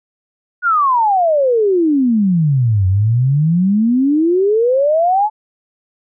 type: exponential two-way sweep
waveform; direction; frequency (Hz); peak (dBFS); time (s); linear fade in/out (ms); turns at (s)
sine; down then up; 1480 to 91.4 to 874; -10; 0.62-5.3; 50; 2.87
effects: none

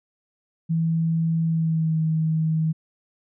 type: tone with pitch glide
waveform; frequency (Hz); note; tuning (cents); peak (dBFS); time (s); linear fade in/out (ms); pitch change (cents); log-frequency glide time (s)
sine; 163.6 to 159.03; E3 to D#3; -13 to +38; -19; 0.69-2.73; 20; -49; 1.45-1.99
effects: none

